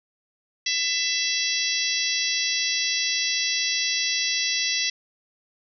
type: harmonic tone with a mistuned harmonic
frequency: 667 Hz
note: E5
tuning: 20 cents sharp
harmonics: 3 / 4 / 5 / 6 / 7 / 8 / 9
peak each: -30 / -30 / -30 / -30 / -30 / -30 / -30 dBFS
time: 0.66-4.9 s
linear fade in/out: 5 ms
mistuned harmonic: 9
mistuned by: -41 cents
effects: none